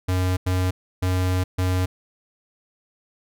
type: tone bursts at uneven times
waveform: square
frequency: 91.9 Hz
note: F#2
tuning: 11 cents flat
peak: -20 dBFS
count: 4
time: 0.08-0.37 / 0.46-0.71 / 1.02-1.44 / 1.58-1.86 s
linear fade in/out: 10 ms
effects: none